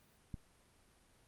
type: click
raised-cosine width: 5 ms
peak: -30 dBFS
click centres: 0.342 s
effects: pink hiss -68 dBFS RMS until 1.27 s + Opus 32 kbps